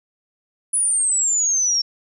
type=exponential sweep; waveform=sine; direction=down; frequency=10020 to 5440 Hz; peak=-16 dBFS; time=0.73-1.82 s; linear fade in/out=10 ms; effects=none